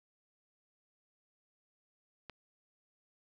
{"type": "click", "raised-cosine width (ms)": 0.3, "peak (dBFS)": -29, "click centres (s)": 2.297, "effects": []}